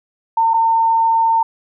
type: tone with dropouts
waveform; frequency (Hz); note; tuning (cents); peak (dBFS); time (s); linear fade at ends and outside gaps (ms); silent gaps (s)
sine; 907; A#5; -48; -11; 0.37-1.43; 5; 0.536-0.54
effects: none